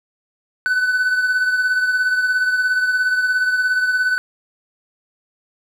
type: beating tone pair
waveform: triangle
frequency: 1500 / 1517 Hz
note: F#6 / F#6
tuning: +23 / +43 cents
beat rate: 17 Hz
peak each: -14 / -23 dBFS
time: 0.66-4.18 s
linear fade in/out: 0 ms
effects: none